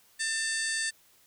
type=harmonic tone with a mistuned harmonic; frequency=894 Hz; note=A5; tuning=27 cents sharp; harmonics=2 / 3 / 4 / 5 / 6 / 7 / 8 / 9 / 10; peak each=-31 / -43 / -41 / -36 / -47 / -41 / -44 / -37 / -38 dBFS; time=0.19-0.91 s; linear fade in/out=20 ms; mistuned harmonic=5; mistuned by=+43 cents; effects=white hiss -62 dBFS RMS until 1.26 s